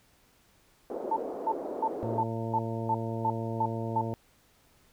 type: band-pass noise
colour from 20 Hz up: white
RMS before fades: -36 dBFS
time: 0.9-2.21 s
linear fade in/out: 2 ms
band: 300 to 600 Hz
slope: 24 dB/octave
type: tone bursts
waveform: sine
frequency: 890 Hz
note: A5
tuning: 20 cents sharp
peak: -24 dBFS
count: 9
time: 1.11-4.014 s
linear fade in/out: 5 ms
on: 56 ms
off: 300 ms
type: harmonic tone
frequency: 113.7 Hz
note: A#2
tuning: 43 cents flat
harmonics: 1 / 2 / 3 / 4 / 5 / 6 / 8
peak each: -34 / -37 / -39 / -40 / -41 / -42 / -43 dBFS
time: 2.03-4.14 s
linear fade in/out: 0 ms
effects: pink hiss -64 dBFS RMS until 4.92 s